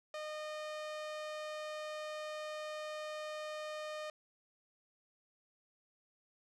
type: tone with low-pass filter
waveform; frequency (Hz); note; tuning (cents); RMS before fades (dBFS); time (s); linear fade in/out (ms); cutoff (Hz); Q
sawtooth; 612; D#5; -29; -43; 0.14-4.1; 2; 6400; 0.61
effects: none